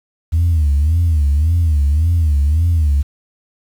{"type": "tone with vibrato", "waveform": "sine", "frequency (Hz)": 77.78, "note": "D#2", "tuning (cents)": 0, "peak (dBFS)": -9, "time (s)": [0.32, 3.03], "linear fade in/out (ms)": 20, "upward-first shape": "sine", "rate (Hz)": 1.8, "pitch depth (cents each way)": 170, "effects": ["tanh soft clip ceiling -8 dBFS", "7-bit"]}